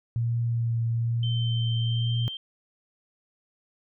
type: tone with vibrato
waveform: sine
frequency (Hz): 116.54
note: A#2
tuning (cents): 0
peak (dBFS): -23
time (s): 0.16-2.28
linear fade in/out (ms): 0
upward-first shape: triangle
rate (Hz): 1.1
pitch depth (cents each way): 19
type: tone with pitch glide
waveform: sine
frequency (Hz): 3100 to 3145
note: G7 to G7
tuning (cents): -20 to +5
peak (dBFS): -33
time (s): 1.23-2.37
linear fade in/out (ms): 2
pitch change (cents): +25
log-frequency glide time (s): 1.48-2.13
effects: none